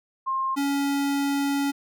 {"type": "tone pair in turn", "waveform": ["sine", "square"], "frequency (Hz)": [1062, 280.6], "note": ["C6", "C#4"], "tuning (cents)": [25, 21], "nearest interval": "octave + major seventh", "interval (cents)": 2304, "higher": "first", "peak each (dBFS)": -23, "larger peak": "neither", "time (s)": [[0.26, 0.56], [0.56, 1.72]], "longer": "second", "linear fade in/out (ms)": 20, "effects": []}